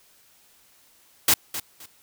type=noise with echo; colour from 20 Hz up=white; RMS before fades=-17 dBFS; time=1.28-1.34 s; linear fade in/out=5 ms; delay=260 ms; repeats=2; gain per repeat=-13 dB; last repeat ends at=1.86 s; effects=white hiss -58 dBFS RMS until 2.02 s

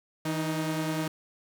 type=tone pair together; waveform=sawtooth; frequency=160.57 / 311.1 Hz; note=E3 / D#4; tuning=-45 / 0 cents; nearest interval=major seventh; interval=1145 cents; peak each=-27 dBFS; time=0.25-1.08 s; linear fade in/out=5 ms; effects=none

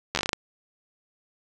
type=slowing click train; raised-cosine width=0.2 ms; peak=-7 dBFS; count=9; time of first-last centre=0.15-0.331 s; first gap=11 ms; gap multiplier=1.2; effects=none

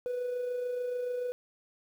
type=tone with amplitude modulation; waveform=triangle; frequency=493.9 Hz; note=B4; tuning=in tune; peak=-26 dBFS; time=0.06-1.32 s; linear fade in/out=0 ms; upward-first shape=sine; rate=26.9 Hz; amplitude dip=45%; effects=tanh soft clip ceiling -26 dBFS + 10-bit

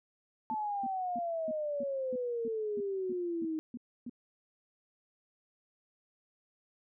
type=exponential sweep; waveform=sine; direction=down; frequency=881 to 311.1 Hz; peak=-32 dBFS; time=0.5-3.59 s; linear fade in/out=0 ms
type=tone bursts; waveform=sine; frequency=241.4 Hz; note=B3; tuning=39 cents flat; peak=-38 dBFS; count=12; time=0.51-4.096 s; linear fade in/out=2 ms; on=33 ms; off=290 ms
effects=none

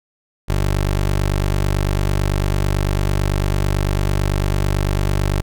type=tone; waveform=20% pulse; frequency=49 Hz; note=G1; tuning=in tune; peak=-11 dBFS; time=0.48-5.42 s; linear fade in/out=20 ms; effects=none

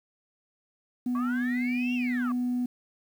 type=tone; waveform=sine; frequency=246.9 Hz; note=B3; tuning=in tune; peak=-24 dBFS; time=1.06-2.66 s; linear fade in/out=5 ms
type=linear two-way sweep; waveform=sine; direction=up then down; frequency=1100 to 2794 to 1100 Hz; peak=-31 dBFS; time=1.15-2.32 s; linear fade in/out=2 ms; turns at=1.94 s
effects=tanh soft clip ceiling -22 dBFS + 9-bit

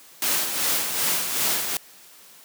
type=noise with tremolo; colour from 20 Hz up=white; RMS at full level=-22 dBFS; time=0.22-1.77 s; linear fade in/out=2 ms; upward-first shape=sine; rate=2.6 Hz; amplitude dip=50%; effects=white hiss -49 dBFS RMS until 2.44 s + high-pass 150 Hz 12 dB/octave

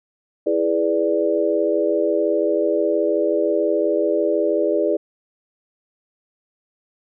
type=chord; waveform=sine; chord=E dominant seventh; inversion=none; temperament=equal; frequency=329.6 / 415.3 / 493.9 / 587.3 Hz; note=E4 / G#4 / B4 / D5; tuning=0 / 0 / 0 / 0 cents; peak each=-22 / -21 / -24 / -21 dBFS; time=0.46-4.97 s; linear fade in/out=10 ms; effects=none

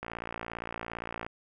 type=click train; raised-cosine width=0.5 ms; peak=-21 dBFS; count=72; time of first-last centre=0.03-1.265 s; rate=57.5 Hz; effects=none

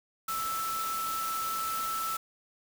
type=tone in noise; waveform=sine; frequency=1318.5 Hz; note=E6; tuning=in tune; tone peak=-31 dBFS; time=0.28-2.17 s; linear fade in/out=5 ms; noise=white; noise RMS=-38 dBFS; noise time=0.28-2.17 s; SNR=+4 dB; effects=none

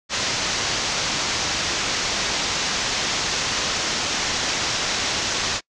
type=low-pass noise; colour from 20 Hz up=white; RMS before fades=-24 dBFS; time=0.09-5.61 s; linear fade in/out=50 ms; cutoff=6600 Hz; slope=48 dB/octave; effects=noise-tail reverb RT60 0.1 s tail -25 dB re dry

